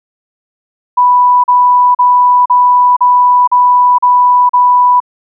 sine tone bursts, 987.8 Hz, B5, in tune, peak -4 dBFS, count 8, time 0.97-5.003 s, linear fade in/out 10 ms, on 470 ms, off 39 ms, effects none

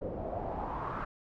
pink noise with low-pass filter sweep, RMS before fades -37 dBFS, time 0.01-1.05 s, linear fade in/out 10 ms, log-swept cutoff 500 to 1300 Hz, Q 4, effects none

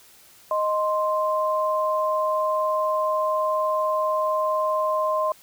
sine tone pair together, 622.3 / 1046.5 Hz, D#5 / C6, 0 / 0 cents, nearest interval major sixth, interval 900 cents, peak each -23 dBFS, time 0.51-5.32 s, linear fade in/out 2 ms, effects white hiss -52 dBFS RMS until 5.42 s

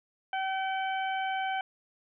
harmonic tone, 766 Hz, G5, 40 cents flat, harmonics 1 / 2 / 3 / 4, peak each -30 / -36 / -40 / -42 dBFS, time 0.33-1.61 s, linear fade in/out 2 ms, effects none

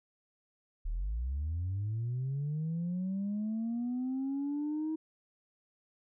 sine linear sweep, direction up, 35.17 to 318.4 Hz, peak -30 dBFS, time 0.85-4.96 s, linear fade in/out 10 ms, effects tanh soft clip ceiling -29 dBFS

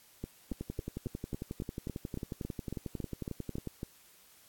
two click trains, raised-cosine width 3 ms, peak -24 / -24 dBFS, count 36 / 14, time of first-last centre 0.52-3.673 / 0.24-3.831 s, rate 11.1 / 3.62 Hz, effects white hiss -61 dBFS RMS until 4.48 s + AAC 64 kbps

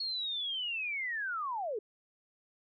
sine linear sweep, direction down, 4353 to 392 Hz, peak -33 dBFS, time 0-1.79 s, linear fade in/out 5 ms, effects none

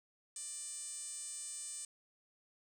5% pulse tone with band-pass filter, 595 Hz, D5, 22 cents sharp, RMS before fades -45 dBFS, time 0.36-1.85 s, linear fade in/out 2 ms, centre 8500 Hz, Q 7.5, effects none

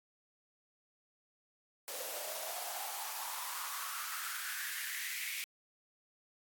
white noise with high-pass filter sweep, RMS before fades -41 dBFS, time 1.88-5.44 s, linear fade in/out 0 ms, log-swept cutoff 510 to 2300 Hz, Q 4.9, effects AAC 64 kbps

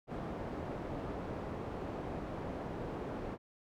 white low-pass noise, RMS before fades -41 dBFS, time 0.07-3.38 s, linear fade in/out 50 ms, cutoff 560 Hz, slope 12 dB/octave, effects none

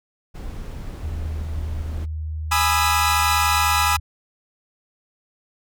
brown noise, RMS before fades -32 dBFS, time 0.34-2.06 s, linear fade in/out 20 ms
sine tone, 78 Hz, D#2, 5 cents sharp, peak -25 dBFS, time 1.03-4 s, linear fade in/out 10 ms
sawtooth chord, E major seventh, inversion first, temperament equal with one note detuned, 830.6 / 987.8 / 1228.8 / 1318.5 Hz, G#5 / B5 / D#6 / E6, 0 / 0 / -22 / 0 cents, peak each -19 dBFS, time 2.51-3.97 s, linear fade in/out 10 ms
effects none

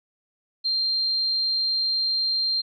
sine tone, 4176 Hz, C8, 4 cents flat, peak -21 dBFS, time 0.64-2.62 s, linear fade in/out 20 ms, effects none

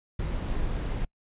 brown noise, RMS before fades -29 dBFS, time 0.19-1.05 s, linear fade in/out 5 ms, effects noise-tail reverb RT60 0.1 s tail -26 dB re dry + resampled to 8000 Hz

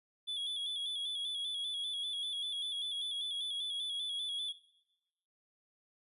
triangle tone with vibrato, 3400 Hz, G#7, 40 cents sharp, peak -34 dBFS, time 0.27-4.53 s, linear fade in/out 20 ms, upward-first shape square, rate 5.1 Hz, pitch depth 44 cents each way, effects noise-tail reverb RT60 0.9 s tail -17 dB re dry + resampled to 32000 Hz

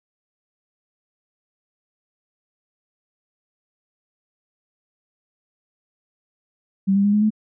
sine tone with pitch steps, 194.2 / 199.2 / 204.3 / 209.6 / 215 Hz, G3 / G3 / G#3 / G#3 / A3, -16 / +28 / -28 / +16 / -40 cents, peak -14 dBFS, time 6.87-7.305 s, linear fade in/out 20 ms, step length 87 ms, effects none

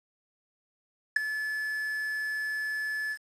triangle tone with ADSR envelope, 1727 Hz, A6, 33 cents flat, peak -14 dBFS, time 1.16-3.18 s, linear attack 6 ms, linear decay 7 ms, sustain -14 dB, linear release 63 ms, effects resampled to 24000 Hz + 8-bit

